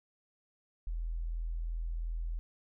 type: tone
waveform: sine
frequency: 41.43 Hz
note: E1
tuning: 9 cents sharp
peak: -33 dBFS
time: 0.87-2.39 s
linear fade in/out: 0 ms
effects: none